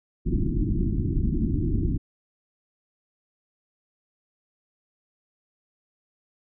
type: low-pass noise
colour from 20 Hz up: pink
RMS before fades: -24 dBFS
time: 0.25-1.98 s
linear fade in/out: 20 ms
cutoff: 360 Hz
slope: 96 dB/octave
effects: none